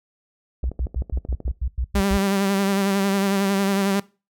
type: tone bursts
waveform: sine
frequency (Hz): 61.3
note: B1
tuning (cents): -12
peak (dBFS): -20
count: 10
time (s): 0.63-2.172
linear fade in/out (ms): 5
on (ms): 66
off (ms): 98
type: click train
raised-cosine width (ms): 2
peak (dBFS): -21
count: 12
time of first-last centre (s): 0.64-1.48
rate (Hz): 13.1
type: tone with vibrato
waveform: sawtooth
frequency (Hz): 196.8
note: G3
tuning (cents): +7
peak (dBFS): -15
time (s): 1.95-4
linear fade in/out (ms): 5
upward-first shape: sine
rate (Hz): 11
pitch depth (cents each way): 37
effects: noise-tail reverb RT60 0.3 s tail -21 dB re dry